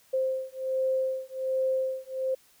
sine beating tone pair, 523.3 / 524.6 Hz, C5 / C5, 0 / +4 cents, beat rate 1.3 Hz, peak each -29 dBFS, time 0.13-2.35 s, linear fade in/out 10 ms, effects white hiss -61 dBFS RMS until 2.6 s

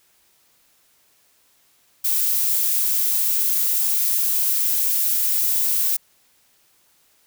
violet noise, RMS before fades -20 dBFS, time 2.04-5.97 s, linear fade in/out 10 ms, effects white hiss -60 dBFS RMS until 7.26 s

